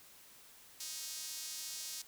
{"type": "tone with high-pass filter", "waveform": "sawtooth", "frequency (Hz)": 314.5, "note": "D#4", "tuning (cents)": 19, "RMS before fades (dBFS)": -44, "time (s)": [0.8, 2.02], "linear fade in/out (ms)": 5, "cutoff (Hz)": 5400, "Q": 1.3, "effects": ["white hiss -59 dBFS RMS until 2.07 s"]}